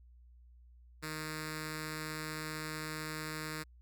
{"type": "tone with notch filter", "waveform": "5% pulse", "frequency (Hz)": 155.56, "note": "D#3", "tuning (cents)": 0, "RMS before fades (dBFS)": -41, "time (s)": [1.02, 3.64], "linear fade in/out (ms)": 20, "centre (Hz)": 740, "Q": 0.84, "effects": ["added 60 Hz sine -56 dBFS peak until 3.81 s"]}